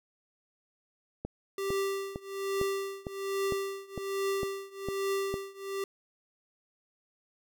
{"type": "click train", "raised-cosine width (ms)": 2, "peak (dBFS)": -21, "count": 10, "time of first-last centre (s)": [1.25, 5.341], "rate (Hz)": 2.2}
{"type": "tone with tremolo", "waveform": "square", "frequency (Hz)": 392, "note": "G4", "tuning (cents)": 0, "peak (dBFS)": -28, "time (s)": [1.58, 5.84], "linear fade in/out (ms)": 2, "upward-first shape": "triangle", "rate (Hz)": 1.2, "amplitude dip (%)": 95}
{"effects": []}